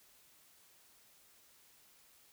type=silence; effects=white hiss -65 dBFS RMS until 2.32 s